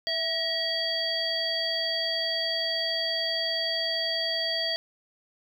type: harmonic tone with a mistuned harmonic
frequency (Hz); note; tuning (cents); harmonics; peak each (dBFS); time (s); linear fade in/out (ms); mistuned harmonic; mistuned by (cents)
659.3; E5; 0; 1 / 3 / 5 / 7; -33 / -34 / -31 / -29; 0.07-4.76; 0; 3; -58
effects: 9-bit